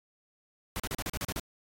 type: noise bursts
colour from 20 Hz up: pink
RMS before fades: -34 dBFS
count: 9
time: 0.76-1.397 s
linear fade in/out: 0 ms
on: 37 ms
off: 38 ms
effects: AAC 48 kbps